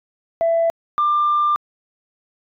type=tone pair in turn; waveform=sine; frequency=666 / 1191.5 Hz; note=E5 / D6; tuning=+18 / +25 cents; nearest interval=minor seventh; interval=1007 cents; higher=second; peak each=-13 dBFS; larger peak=neither; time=0.41-0.7 / 0.98-1.56 s; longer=second; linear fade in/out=0 ms; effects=tanh soft clip ceiling -11 dBFS